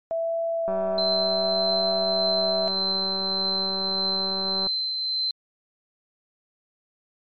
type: tone with vibrato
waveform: sine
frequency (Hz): 659.3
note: E5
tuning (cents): 0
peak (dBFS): -23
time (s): 0.11-2.68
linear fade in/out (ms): 0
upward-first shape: sine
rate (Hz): 0.73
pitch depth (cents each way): 16
type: click train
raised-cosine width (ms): 1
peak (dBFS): -20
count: 767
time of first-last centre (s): 0.68-4.67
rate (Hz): 192
type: tone with tremolo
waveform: sine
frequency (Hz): 4086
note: C8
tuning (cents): -42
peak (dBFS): -22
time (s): 0.98-5.31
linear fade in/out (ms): 2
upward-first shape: triangle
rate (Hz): 1.7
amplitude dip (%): 35
effects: MP3 32 kbps